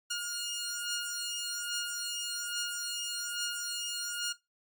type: beating tone pair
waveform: 10% pulse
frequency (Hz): 1424 / 1425.2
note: F6 / F6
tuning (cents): +33 / +35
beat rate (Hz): 1.2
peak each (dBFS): -28 / -31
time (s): 0.1-4.33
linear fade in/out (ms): 10
effects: noise-tail reverb RT60 0.2 s tail -17 dB re dry + Opus 48 kbps